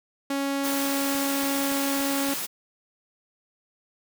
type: tone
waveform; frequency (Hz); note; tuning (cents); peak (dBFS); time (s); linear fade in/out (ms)
sawtooth; 277.2; C#4; 0; -21; 0.3-2.34; 5
type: high-pass noise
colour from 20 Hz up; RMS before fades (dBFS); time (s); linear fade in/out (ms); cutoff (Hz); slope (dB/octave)
white; -31; 0.63-2.47; 20; 150; 48
type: click train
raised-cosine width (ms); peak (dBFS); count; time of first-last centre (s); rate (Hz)
2; -31; 5; 1.15-2.29; 3.51
effects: none